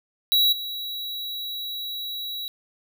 square tone with level steps, 3890 Hz, B7, 27 cents flat, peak -17 / -30 dBFS, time 0.32-2.48 s, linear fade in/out 0 ms, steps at 0.52 s, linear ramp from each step 10 ms, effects none

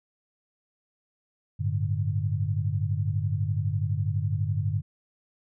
sine chord, G suspended second, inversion none, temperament equal, 98 / 110 / 146.83 Hz, G2 / A2 / D3, 0 / 0 / 0 cents, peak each -27 / -29 / -30 dBFS, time 1.59-4.82 s, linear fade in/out 20 ms, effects none

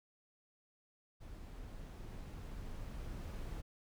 brown noise with level ramp, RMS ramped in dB -50 to -43 dBFS, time 1.2-3.62 s, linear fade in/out 20 ms, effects none

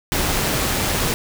pink noise with amplitude modulation, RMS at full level -19 dBFS, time 0.12-1.14 s, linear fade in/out 0 ms, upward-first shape sine, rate 194 Hz, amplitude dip 35%, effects none

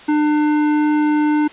triangle tone with hard clipping, 300.2 Hz, D4, 38 cents sharp, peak -15 dBFS, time 0.08-1.48 s, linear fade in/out 10 ms, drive 16 dB, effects white hiss -40 dBFS RMS until 1.52 s + resampled to 8000 Hz

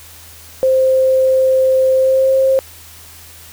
sine tone with pitch glide, 523.3 to 531.2 Hz, C5 to C5, 0 to +26 cents, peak -9 dBFS, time 0.63-2.59 s, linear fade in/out 0 ms, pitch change +26 cents, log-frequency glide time 1.95-2.31 s, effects added 82 Hz sine -43 dBFS peak until 3.52 s + white hiss -39 dBFS RMS until 3.52 s

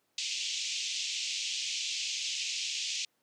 pink band-pass noise, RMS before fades -35 dBFS, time 0.18-3.05 s, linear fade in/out 2 ms, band 2500 to 7100 Hz, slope 48 dB/octave, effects pink hiss -75 dBFS RMS until 3.22 s + high-pass 200 Hz 12 dB/octave

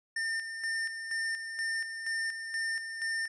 square tone with tremolo, 1807 Hz, A6, 46 cents sharp, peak -31 dBFS, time 0.16-3.28 s, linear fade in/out 5 ms, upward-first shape square, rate 2.1 Hz, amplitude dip 55%, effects resampled to 22050 Hz

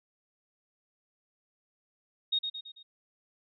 sine tone with echo, 3729 Hz, A#7, in tune, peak -25 dBFS, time 2.32-2.39 s, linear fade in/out 10 ms, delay 110 ms, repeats 4, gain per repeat -6 dB, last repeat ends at 2.83 s, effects none

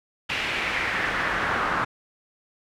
brown noise with band-pass filter sweep, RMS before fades -26 dBFS, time 0.29-1.85 s, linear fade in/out 10 ms, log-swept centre 2600 to 1300 Hz, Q 2.4, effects none

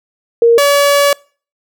sine / sawtooth tone pair in turn, 466.2 / 569.7 Hz, A#4 / C#5, 0 / +47 cents, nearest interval minor third, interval 347 cents, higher second, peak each -4 dBFS, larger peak neither, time 0.42-0.58 / 0.58-1.13 s, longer second, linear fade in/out 2 ms, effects noise-tail reverb RT60 0.4 s tail -25 dB re dry

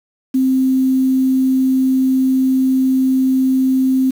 sine tone with quantisation, 261.6 Hz, C4, in tune, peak -11 dBFS, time 0.34-4.11 s, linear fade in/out 10 ms, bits 6, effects none

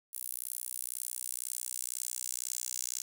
10% pulse tone with high-pass filter sweep, 62 Hz, B1, 7 cents sharp, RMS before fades -39 dBFS, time 0.13-3.02 s, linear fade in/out 5 ms, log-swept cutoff 11000 to 7000 Hz, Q 2.5, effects none

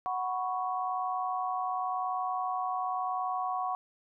sine chord, F# suspended fourth, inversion none, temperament equal, 740 / 987.8 / 1108.7 Hz, F#5 / B5 / C#6, 0 / 0 / 0 cents, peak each -32 / -38 / -34 dBFS, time 0.06-3.75 s, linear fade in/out 0 ms, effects none

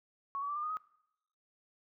sine tone with pitch steps, 1108.7 / 1137.9 / 1167.9 / 1198.6 / 1230.2 / 1262.6 Hz, C#6 / C#6 / D6 / D6 / D#6 / D#6, 0 / +45 / -10 / +35 / -20 / +25 cents, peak -34 dBFS, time 0.35-0.77 s, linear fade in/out 0 ms, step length 70 ms, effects noise-tail reverb RT60 0.8 s tail -21 dB re dry

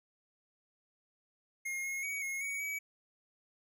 square tone with pitch steps, 2140 / 2160 / 2254 / 2162 / 2245 / 2278 Hz, C7 / C#7 / C#7 / C#7 / C#7 / C#7, +38 / -45 / +28 / -44 / +21 / +47 cents, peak -36 dBFS, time 1.65-2.79 s, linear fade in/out 10 ms, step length 190 ms, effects none

